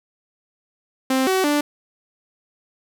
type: tone with pitch steps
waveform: sawtooth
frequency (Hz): 262.5 / 377.6 / 293.3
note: C4 / F#4 / D4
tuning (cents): +6 / +35 / -2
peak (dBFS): -13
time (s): 1.1-1.61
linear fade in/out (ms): 5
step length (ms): 170
effects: none